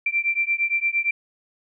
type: beating tone pair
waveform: sine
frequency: 2349 / 2357.7 Hz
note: D7 / D7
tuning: 0 / +6 cents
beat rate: 8.7 Hz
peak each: -23 dBFS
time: 0.06-1.11 s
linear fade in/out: 5 ms
effects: none